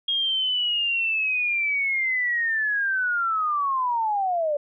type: linear sweep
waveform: sine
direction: down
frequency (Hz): 3268 to 569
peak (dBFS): -21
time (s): 0.08-4.57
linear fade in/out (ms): 5
effects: none